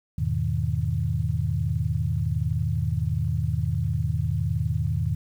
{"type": "chord", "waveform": "sine", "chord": "E major seventh", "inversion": "none", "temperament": "equal", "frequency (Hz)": [82.41, 103.83, 123.47, 155.56], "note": ["E2", "G#2", "B2", "D#3"], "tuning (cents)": [0, 0, 0, 0], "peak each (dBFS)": -28, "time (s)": [0.18, 5.15], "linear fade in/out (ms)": 5, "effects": ["9-bit"]}